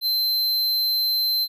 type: tone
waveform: square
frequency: 4100 Hz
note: C8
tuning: 36 cents flat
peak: -20 dBFS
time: 0.01-1.48 s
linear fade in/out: 50 ms
effects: none